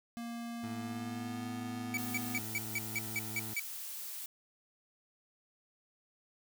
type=tone with pitch glide; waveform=square; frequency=234.2 to 246.1 Hz; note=A#3 to B3; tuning=+8 to -6 cents; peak=-40 dBFS; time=0.17-2.39 s; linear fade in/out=0 ms; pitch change=+86 cents; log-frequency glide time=0.72-1.47 s
type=tone; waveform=20% pulse; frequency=110 Hz; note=A2; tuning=in tune; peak=-38 dBFS; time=0.63-3.54 s; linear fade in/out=5 ms
type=tone bursts; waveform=45% pulse; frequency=2289 Hz; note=D7; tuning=45 cents flat; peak=-32 dBFS; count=9; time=1.94-3.597 s; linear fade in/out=2 ms; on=33 ms; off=170 ms
type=noise; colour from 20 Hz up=blue; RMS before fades=-43 dBFS; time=1.98-4.26 s; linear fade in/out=2 ms
effects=none